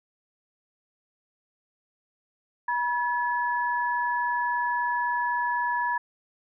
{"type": "tone pair together", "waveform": "sine", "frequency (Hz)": [968, 1708.4], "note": ["B5", "G#6"], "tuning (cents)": [-35, 48], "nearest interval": "minor seventh", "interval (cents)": 983, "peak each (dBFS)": [-25, -29], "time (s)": [2.68, 5.98], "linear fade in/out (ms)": 5, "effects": []}